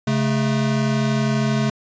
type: tone pair together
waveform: square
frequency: 136.64 / 216.9 Hz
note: C#3 / A3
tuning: -25 / -25 cents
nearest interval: minor sixth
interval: 800 cents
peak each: -21 dBFS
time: 0.07-1.7 s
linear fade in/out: 5 ms
effects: resampled to 16000 Hz